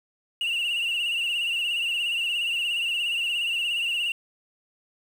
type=tone with vibrato; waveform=sine; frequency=2797 Hz; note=F7; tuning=2 cents sharp; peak=-21 dBFS; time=0.41-4.12 s; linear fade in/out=2 ms; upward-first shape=sine; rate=17 Hz; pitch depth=70 cents each way; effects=tanh soft clip ceiling -23 dBFS + 8-bit